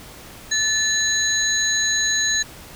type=tone cluster; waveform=sine; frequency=1746 / 3993 / 6600 Hz; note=A6 / B7 / G#8; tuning=-14 / +18 / -12 cents; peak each=-22 dBFS; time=0.51-2.43 s; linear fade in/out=10 ms; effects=pink hiss -41 dBFS RMS until 2.75 s